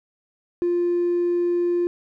sine tone with hard clipping, 349.2 Hz, F4, in tune, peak -19 dBFS, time 0.62-1.87 s, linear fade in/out 0 ms, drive 1 dB, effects none

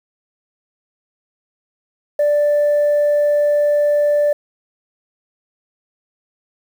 sine tone, 587.3 Hz, D5, in tune, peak -10 dBFS, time 2.19-4.33 s, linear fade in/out 5 ms, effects tanh soft clip ceiling -10 dBFS + 7-bit

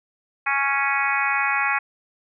harmonic tone, 277.2 Hz, C#4, in tune, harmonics 3 / 4 / 5 / 6 / 7 / 8 / 9, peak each -27 / -27 / -27 / -27 / -27 / -27 / -27 dBFS, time 0.46-1.79 s, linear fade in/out 10 ms, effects none

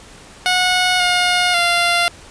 10% pulse tone with pitch steps, 730 / 717 / 694 Hz, F#5 / F5 / F5, -24 / +45 / -11 cents, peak -5 dBFS, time 0.46-2.08 s, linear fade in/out 0 ms, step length 540 ms, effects pink hiss -41 dBFS RMS until 2.3 s + resampled to 22050 Hz

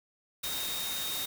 sine tone in noise, 3712 Hz, A#7, 8 cents flat, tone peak -36 dBFS, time 0.43-1.26 s, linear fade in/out 10 ms, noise white, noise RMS -36 dBFS, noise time 0.43-1.26 s, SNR -3 dB, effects none

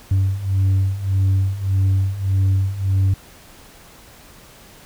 sine beating tone pair, 95.2 / 96.9 Hz, F#2 / G2, +50 / -20 cents, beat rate 1.7 Hz, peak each -18 / -15 dBFS, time 0.11-3.14 s, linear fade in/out 5 ms, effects tanh soft clip ceiling -12 dBFS + pink hiss -45 dBFS RMS until 4.85 s

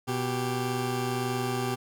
20% pulse tone pair together, 123.47 / 392 Hz, B2 / G4, 0 / 0 cents, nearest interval octave + minor sixth, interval 2000 cents, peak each -25 / -26 dBFS, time 0.07-1.76 s, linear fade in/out 20 ms, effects none

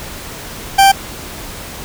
40% pulse tone, 784 Hz, G5, in tune, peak -4 dBFS, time 0.78-0.92 s, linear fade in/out 10 ms, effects pink hiss -29 dBFS RMS until 1.84 s

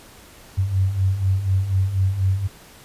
sine beating tone pair, 92.5 / 96.6 Hz, F#2 / G2, 0 / -25 cents, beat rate 4.1 Hz, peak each -24 / -18 dBFS, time 0.57-2.48 s, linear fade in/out 20 ms, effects pink hiss -46 dBFS RMS until 2.84 s + resampled to 32000 Hz

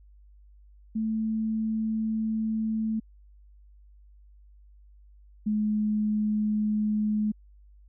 sine tone pair in turn, 220 / 212.3 Hz, A3 / G#3, 0 / +38 cents, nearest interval minor second, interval 62 cents, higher first, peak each -25 / -23 dBFS, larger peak second, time 0.95-3 / 5.46-7.32 s, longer first, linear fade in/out 10 ms, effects added 50 Hz sine -51 dBFS peak until 7.88 s

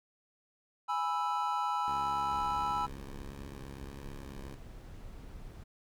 triangle chord, E major, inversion first, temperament equal, 830.6 / 987.8 / 1318.5 Hz, G#5 / B5 / E6, 0 / 0 / 0 cents, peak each -33 / -32 / -33 dBFS, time 0.88-2.87 s, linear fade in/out 20 ms
10% pulse tone with vibrato, 68.8 Hz, C#2, 12 cents flat, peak -37 dBFS, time 1.88-4.55 s, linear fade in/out 0 ms, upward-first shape square, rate 1.5 Hz, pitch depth 13 cents each way
brown noise, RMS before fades -47 dBFS, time 2.31-5.64 s, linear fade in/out 10 ms
effects none

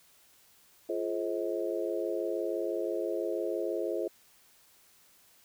harmonic tone with a mistuned harmonic, 106 Hz, G#2, 36 cents sharp, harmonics 3 / 4 / 5 / 6, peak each -34 / -35 / -36 / -37 dBFS, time 0.89-4.08 s, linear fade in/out 5 ms, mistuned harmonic 3, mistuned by +140 cents, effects white hiss -62 dBFS RMS until 5.44 s

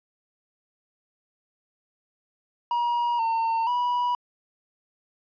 triangle tone with pitch steps, 954 / 908 / 976 Hz, A#5 / A#5 / B5, +40 / -46 / -21 cents, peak -20 dBFS, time 2.71-4.15 s, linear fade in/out 2 ms, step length 480 ms, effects resampled to 11025 Hz

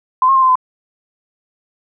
sine tone with pitch steps, 1028 / 1076 / 1056 / 1037 / 1020 Hz, C6 / C6 / C6 / C6 / C6, -31 / +48 / +16 / -16 / -44 cents, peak -8 dBFS, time 0.22-0.555 s, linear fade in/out 2 ms, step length 67 ms, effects none

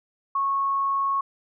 sine tone, 1100 Hz, C#6, 14 cents flat, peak -21 dBFS, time 0.35-1.21 s, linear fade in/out 5 ms, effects none

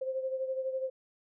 sine beating tone pair, 523.3 / 535.3 Hz, C5 / C5, 0 / +39 cents, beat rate 12 Hz, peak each -32 / -39 dBFS, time 0.01-0.9 s, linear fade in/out 10 ms, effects none

